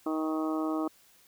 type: harmonic tone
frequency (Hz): 157.4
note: D#3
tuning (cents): +20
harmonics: 2 / 3 / 4 / 5 / 6 / 7 / 8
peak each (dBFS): -29 / -40 / -38 / -41 / -46 / -40 / -41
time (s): 0.06-0.88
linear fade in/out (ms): 5
effects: white hiss -61 dBFS RMS until 1.27 s

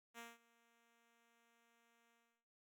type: tone with ADSR envelope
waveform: 5% pulse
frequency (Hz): 233.1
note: A#3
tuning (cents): 0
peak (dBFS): -39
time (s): 0.14-2.45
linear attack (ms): 47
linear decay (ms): 190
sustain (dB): -24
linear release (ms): 340
effects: noise-tail reverb RT60 0.5 s tail -22 dB re dry

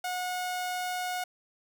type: tone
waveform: sawtooth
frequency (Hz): 727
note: F#5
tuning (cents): -31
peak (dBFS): -27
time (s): 0.04-1.24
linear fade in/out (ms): 5
effects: none

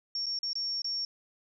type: tone with dropouts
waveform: sine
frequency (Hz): 5500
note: F8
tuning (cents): -27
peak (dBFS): -30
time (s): 0.15-1.05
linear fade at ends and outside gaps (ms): 2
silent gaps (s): 0.259-0.265 / 0.389-0.43 / 0.532-0.554 / 0.819-0.844
effects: none

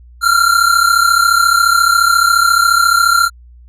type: tone pair together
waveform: square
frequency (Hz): 1362.6 / 1396.9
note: F6 / F6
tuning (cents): -43 / 0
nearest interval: unison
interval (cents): 43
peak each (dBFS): -12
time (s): 0.21-3.3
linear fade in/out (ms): 50
effects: added 60 Hz sine -37 dBFS peak until 3.68 s + resampled to 32000 Hz

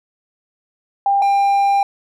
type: tone pair in turn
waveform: sine / triangle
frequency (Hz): 797 / 797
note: G5 / G5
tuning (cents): +28 / +28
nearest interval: unison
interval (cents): 0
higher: neither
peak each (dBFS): -12 / -10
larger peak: second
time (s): 1.06-1.22 / 1.22-1.83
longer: second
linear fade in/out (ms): 2
effects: none

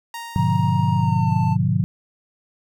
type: tone with exponential decay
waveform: sawtooth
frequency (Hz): 932.3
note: A#5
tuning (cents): 0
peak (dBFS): -25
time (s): 0.14-1.57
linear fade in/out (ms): 2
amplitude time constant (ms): 310
type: tone with pitch glide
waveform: triangle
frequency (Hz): 940 to 887.2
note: A#5 to A5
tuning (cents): +14 to +14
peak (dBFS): -22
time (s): 0.34-1.57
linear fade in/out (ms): 50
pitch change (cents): -100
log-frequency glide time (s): 0.94-1.35
type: chord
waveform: sine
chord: G# diminished seventh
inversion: none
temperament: just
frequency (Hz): 103.83 / 124.59 / 149.51 / 179.41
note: G#2 / B2 / D3 / F3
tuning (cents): 0 / +16 / +31 / +47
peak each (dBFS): -22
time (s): 0.36-1.84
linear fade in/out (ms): 0
effects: none

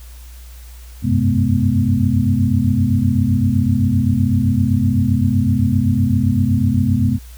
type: tone cluster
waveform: sine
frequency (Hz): 91.5 / 99.3 / 128.8 / 213.7 / 249.1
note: F#2 / G2 / C3 / G#3 / B3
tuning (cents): -19 / +23 / -27 / +50 / +15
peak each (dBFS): -19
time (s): 1.02-7.19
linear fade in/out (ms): 50
effects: added 60 Hz sine -34 dBFS peak until 7.37 s + white hiss -46 dBFS RMS until 7.37 s

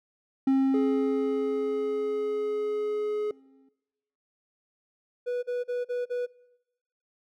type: tone with exponential decay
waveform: triangle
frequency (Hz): 268.1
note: C4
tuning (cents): +42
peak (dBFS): -17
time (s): 0.47-3.69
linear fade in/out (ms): 5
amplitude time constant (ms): 700
type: tone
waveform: triangle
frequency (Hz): 421.6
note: G#4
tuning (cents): +26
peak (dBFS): -24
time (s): 0.74-3.31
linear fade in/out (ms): 2
type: tone bursts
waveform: triangle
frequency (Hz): 490.3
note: B4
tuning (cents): -13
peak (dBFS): -25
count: 5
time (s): 5.26-6.266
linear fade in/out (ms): 20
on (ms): 170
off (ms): 39
effects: noise-tail reverb RT60 1.0 s tail -23 dB re dry

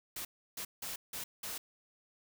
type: noise bursts at uneven times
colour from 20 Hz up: white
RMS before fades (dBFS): -41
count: 5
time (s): 0.16-0.25 / 0.57-0.65 / 0.82-0.96 / 1.13-1.24 / 1.43-1.58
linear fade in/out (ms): 5
effects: none

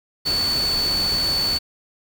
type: tone in noise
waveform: sine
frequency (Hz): 4467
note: C#8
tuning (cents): +12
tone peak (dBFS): -19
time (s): 0.25-1.59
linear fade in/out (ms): 20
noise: pink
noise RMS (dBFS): -29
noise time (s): 0.25-1.59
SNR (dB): +7
effects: none

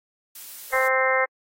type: noise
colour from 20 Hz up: blue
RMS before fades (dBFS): -39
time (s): 0.35-0.88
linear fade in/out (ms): 5
type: harmonic tone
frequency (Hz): 261.6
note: C4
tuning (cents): 0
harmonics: 2 / 3 / 4 / 5 / 6 / 7 / 8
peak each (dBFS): -23 / -29 / -27 / -28 / -29 / -26 / -25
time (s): 0.72-1.26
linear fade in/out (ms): 20
type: noise with exponential decay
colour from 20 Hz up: brown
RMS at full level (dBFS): -43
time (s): 0.73-0.85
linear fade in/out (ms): 0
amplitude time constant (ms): 25
effects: AAC 48 kbps

